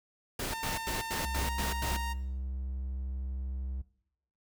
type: noise bursts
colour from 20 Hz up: pink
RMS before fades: -35 dBFS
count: 7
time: 0.39-1.968 s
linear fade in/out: 5 ms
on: 150 ms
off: 88 ms
type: tone with pitch glide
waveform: sawtooth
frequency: 904 to 929.4 Hz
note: A5 to A#5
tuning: +47 to -5 cents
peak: -32 dBFS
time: 0.51-2.14 s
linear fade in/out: 20 ms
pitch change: +48 cents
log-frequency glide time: 1.37-1.48 s
type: tone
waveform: triangle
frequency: 65.2 Hz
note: C2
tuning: 5 cents flat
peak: -32 dBFS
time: 1.24-3.82 s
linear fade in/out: 10 ms
effects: noise-tail reverb RT60 0.7 s tail -19 dB re dry